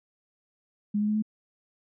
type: tone with pitch steps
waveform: sine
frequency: 207.2 / 209.8 / 212.5 / 215.3 Hz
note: G#3 / G#3 / G#3 / A3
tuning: -4 / +18 / +40 / -37 cents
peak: -23 dBFS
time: 0.94-1.224 s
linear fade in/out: 10 ms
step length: 71 ms
effects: none